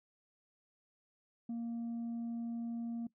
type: tone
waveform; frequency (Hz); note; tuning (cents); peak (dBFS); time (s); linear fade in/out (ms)
sine; 233.1; A#3; 0; -34; 1.49-3.07; 5
effects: noise-tail reverb RT60 0.1 s tail -20 dB re dry + tanh soft clip ceiling -36 dBFS